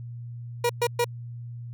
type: tone bursts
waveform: 30% pulse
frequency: 478.8 Hz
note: A#4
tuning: 46 cents sharp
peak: -18 dBFS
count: 3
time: 0.64-1.045 s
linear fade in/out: 5 ms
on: 55 ms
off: 120 ms
effects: added 119 Hz sine -35 dBFS peak until 1.73 s